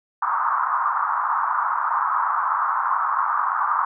pink band-pass noise, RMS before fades -22 dBFS, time 0.22-3.85 s, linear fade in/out 5 ms, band 950 to 1300 Hz, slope 48 dB/octave, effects none

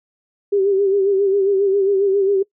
sine tone with vibrato, 393.7 Hz, G4, 8 cents sharp, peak -13 dBFS, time 0.52-2.43 s, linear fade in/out 10 ms, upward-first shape sine, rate 7.4 Hz, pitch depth 58 cents each way, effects noise-tail reverb RT60 0.1 s tail -22 dB re dry

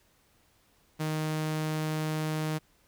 sawtooth tone, 155.56 Hz, D#3, in tune, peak -25 dBFS, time 0.99-2.59 s, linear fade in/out 20 ms, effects pink hiss -66 dBFS RMS until 2.87 s

